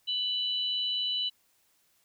sine tone pair together, 2982 / 3961 Hz, F#7 / B7, +13 / +4 cents, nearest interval perfect fourth, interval 491 cents, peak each -29 / -33 dBFS, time 0.07-1.3 s, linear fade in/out 20 ms, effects white hiss -69 dBFS RMS until 2.04 s

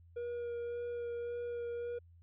triangle tone with vibrato, 476.6 Hz, A#4, 38 cents sharp, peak -35 dBFS, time 0.16-1.99 s, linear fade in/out 10 ms, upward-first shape sine, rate 1.8 Hz, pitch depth 11 cents each way, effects added 85 Hz sine -57 dBFS peak until 2.22 s + resampled to 8000 Hz

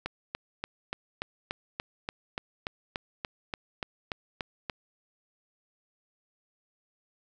click train, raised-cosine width 0.3 ms, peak -16 dBFS, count 17, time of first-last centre 0.06-4.698 s, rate 3.45 Hz, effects none

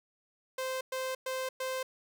sawtooth tone bursts, 520 Hz, C5, 11 cents flat, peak -29 dBFS, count 4, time 0.58-1.83 s, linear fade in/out 5 ms, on 230 ms, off 110 ms, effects none

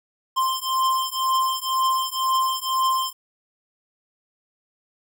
square beating tone pair, 1046.5 / 1048.5 Hz, C6 / C6, 0 / +3 cents, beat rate 2 Hz, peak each -24 dBFS, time 0.36-3.13 s, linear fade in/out 20 ms, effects none

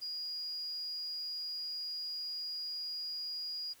sine tone, 4869 Hz, D#8, 38 cents flat, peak -37 dBFS, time 0.01-3.74 s, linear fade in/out 20 ms, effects white hiss -62 dBFS RMS until 3.8 s

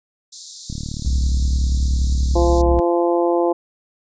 white high-pass noise, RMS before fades -31 dBFS, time 0.32-2.62 s, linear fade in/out 10 ms, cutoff 3700 Hz, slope 96 dB/octave
click train, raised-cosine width 5 ms, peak -16 dBFS, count 79, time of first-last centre 0.7-2.797 s, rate 37.2 Hz
sine tone with vibrato, 64.1 Hz, C2, 35 cents flat, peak -15 dBFS, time 1.06-2.79 s, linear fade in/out 0 ms, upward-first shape triangle, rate 3 Hz, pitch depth 9 cents each way
harmonic tone, 172.2 Hz, F3, 24 cents flat, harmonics 2 / 3 / 4 / 5 / 6, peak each -17 / -20 / -23 / -25 / -30 dBFS, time 2.35-3.53 s, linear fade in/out 10 ms
effects resampled to 16000 Hz

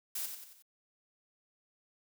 blue noise with echo, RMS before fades -37 dBFS, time 0.15-0.26 s, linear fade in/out 5 ms, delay 91 ms, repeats 4, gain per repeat -6 dB, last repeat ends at 0.624 s, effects none

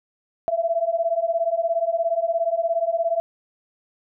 sine beating tone pair, 659.3 / 676.3 Hz, E5 / E5, 0 / +44 cents, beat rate 17 Hz, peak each -23 / -22 dBFS, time 0.48-3.2 s, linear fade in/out 0 ms, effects none

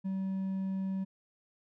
triangle tone with hard clipping, 191.4 Hz, G3, 41 cents flat, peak -32 dBFS, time 0.04-1.05 s, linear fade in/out 20 ms, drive 5 dB, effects none

